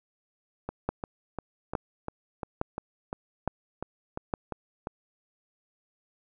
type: two click trains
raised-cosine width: 1 ms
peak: -19 / -13 dBFS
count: 13 / 5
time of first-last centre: 0.69-4.871 / 0.89-4.338 s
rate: 2.87 / 1.16 Hz
effects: none